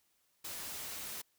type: noise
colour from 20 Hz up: white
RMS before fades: -43 dBFS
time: 0.44-1.22 s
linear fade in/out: 10 ms
effects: white hiss -75 dBFS RMS until 1.38 s